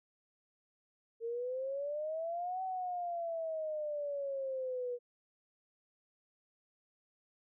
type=exponential two-way sweep; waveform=sine; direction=up then down; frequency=453.5 to 759 to 482.8 Hz; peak=-35 dBFS; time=1.2-4.99 s; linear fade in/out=50 ms; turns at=2.63 s; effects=none